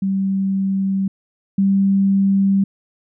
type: tone pair in turn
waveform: sine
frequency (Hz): 193.6 / 195.74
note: G3 / G3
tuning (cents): -21 / -2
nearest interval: unison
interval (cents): 19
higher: second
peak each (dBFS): -16 / -12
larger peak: second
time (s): 0.02-1.08 / 1.58-2.64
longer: neither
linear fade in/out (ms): 5
effects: none